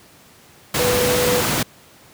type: tone in noise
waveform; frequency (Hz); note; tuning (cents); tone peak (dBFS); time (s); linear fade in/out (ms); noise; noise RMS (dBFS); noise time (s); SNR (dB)
sine; 493.2; B4; -2; -18; 0.79-1.41; 5; pink; -19; 0.74-1.63; -2
effects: pink hiss -48 dBFS RMS until 2.13 s + high-pass 100 Hz 12 dB/octave